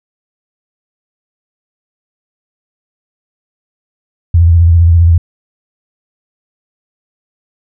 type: tone with vibrato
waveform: sine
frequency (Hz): 84.5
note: E2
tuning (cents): +43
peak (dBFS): -3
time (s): 4.34-5.18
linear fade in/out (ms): 5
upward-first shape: triangle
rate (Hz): 15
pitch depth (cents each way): 71
effects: none